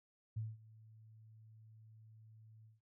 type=tone with ADSR envelope; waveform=sine; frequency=110 Hz; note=A2; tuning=in tune; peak=-37 dBFS; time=0.36-2.81 s; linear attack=11 ms; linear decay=200 ms; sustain=-21 dB; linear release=160 ms; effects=noise-tail reverb RT60 0.2 s tail -20 dB re dry